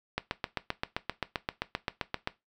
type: click train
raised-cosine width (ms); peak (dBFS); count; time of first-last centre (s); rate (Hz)
0.3; -13; 17; 0.18-2.274; 7.64
effects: noise-tail reverb RT60 0.2 s tail -17 dB re dry